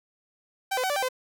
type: tone with pitch steps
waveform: sawtooth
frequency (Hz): 776 / 508 / 756 / 582 / 783 / 512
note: G5 / B4 / F#5 / D5 / G5 / C5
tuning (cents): -18 / +49 / +37 / -16 / -2 / -38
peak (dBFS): -21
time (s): 0.71-1.088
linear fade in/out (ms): 10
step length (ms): 63
effects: none